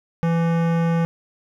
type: tone with hard clipping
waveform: sine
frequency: 167 Hz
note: E3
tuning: 23 cents sharp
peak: -19 dBFS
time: 0.23-1.05 s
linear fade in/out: 0 ms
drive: 18 dB
effects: none